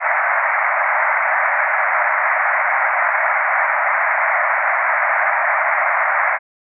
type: band-pass noise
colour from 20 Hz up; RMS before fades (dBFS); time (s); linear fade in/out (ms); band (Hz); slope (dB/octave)
white; -17; 0-6.39; 50; 600 to 2200; 96
effects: none